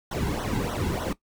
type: noise with flanger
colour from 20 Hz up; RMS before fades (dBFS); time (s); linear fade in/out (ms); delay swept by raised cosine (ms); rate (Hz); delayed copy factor
brown; -28; 0.11-1.13; 5; 0.41 to 1.71; 3.3; -0.9
effects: noise-tail reverb RT60 0.1 s tail -17 dB re dry